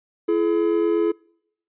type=tone pair together; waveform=triangle; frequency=336.9 / 425.4 Hz; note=E4 / G#4; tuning=+38 / +42 cents; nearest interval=major third; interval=404 cents; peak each=-18 dBFS; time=0.28-1.12 s; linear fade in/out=10 ms; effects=noise-tail reverb RT60 0.7 s tail -25 dB re dry + resampled to 8000 Hz